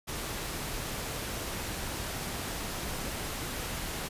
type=noise; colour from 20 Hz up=pink; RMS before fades=-36 dBFS; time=0.07-4.09 s; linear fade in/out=20 ms; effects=resampled to 32000 Hz